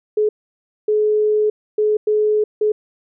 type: tone bursts at uneven times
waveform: sine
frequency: 425.2 Hz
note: G#4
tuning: 41 cents sharp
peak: -13 dBFS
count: 5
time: 0.17-0.29 / 0.88-1.5 / 1.78-1.97 / 2.07-2.44 / 2.61-2.72 s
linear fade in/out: 5 ms
effects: none